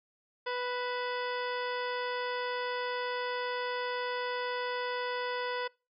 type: harmonic tone with a mistuned harmonic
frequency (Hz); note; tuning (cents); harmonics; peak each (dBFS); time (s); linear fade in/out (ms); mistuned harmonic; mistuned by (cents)
493.9; B4; 0; 1 / 2 / 3 / 4 / 5 / 6 / 7 / 9 / 10; -35 / -37 / -40 / -42 / -49 / -49 / -46 / -52 / -50; 0.46-5.68; 10; 5; +75
effects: noise-tail reverb RT60 0.3 s tail -25 dB re dry